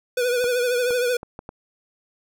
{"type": "tone with vibrato", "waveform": "square", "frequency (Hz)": 491.4, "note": "B4", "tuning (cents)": -9, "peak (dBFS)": -20, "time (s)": [0.17, 1.17], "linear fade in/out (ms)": 5, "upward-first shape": "triangle", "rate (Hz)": 13, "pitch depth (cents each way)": 61}
{"type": "clicks", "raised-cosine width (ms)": 1, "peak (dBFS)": -21, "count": 5, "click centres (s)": [0.442, 0.907, 1.231, 1.391, 1.491]}
{"effects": []}